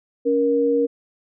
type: tone pair together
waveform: sine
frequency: 280.5 / 471.8 Hz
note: C#4 / A#4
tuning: +21 / +21 cents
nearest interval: major sixth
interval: 900 cents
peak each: -21 / -17 dBFS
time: 0.25-0.87 s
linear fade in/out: 20 ms
effects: none